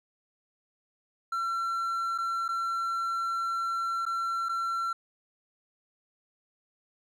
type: tone with dropouts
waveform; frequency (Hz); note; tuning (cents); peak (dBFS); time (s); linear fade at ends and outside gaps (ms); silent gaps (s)
triangle; 1355; E6; +47; -26; 1.32-4.93; 5; 2.179-2.184 / 2.481-2.488 / 4.054-4.063 / 4.487-4.492
effects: none